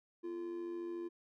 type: tone with amplitude modulation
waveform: triangle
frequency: 344.1 Hz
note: F4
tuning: 26 cents flat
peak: -35 dBFS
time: 0.23-1.09 s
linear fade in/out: 20 ms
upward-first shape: sine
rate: 93.8 Hz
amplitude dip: 50%
effects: none